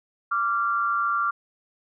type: tone pair together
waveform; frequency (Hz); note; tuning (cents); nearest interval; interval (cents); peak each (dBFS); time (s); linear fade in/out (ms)
sine; 1168.8 / 1382; D6 / F6; -9 / -19; minor third; 290; -24; 0.31-1.31; 10
effects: none